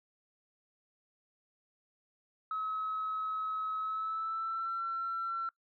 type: tone with pitch glide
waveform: sine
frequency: 1284 to 1351 Hz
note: E6 to E6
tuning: -46 to +42 cents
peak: -32 dBFS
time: 2.51-5.49 s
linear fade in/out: 2 ms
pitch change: +88 cents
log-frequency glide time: 3.79-4.74 s
effects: noise-tail reverb RT60 0.1 s tail -22 dB re dry + tanh soft clip ceiling -28 dBFS